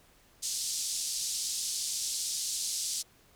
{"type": "band-pass noise", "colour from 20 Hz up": "pink", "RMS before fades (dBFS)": -34, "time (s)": [0.42, 3.03], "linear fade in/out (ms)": 20, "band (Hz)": [4500, 9600], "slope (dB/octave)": 24, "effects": ["pink hiss -62 dBFS RMS until 3.35 s"]}